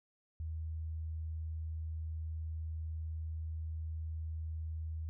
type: tone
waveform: sine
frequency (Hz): 79.7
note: D#2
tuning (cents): +42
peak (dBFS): -37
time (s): 0.4-5.09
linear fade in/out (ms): 0
effects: none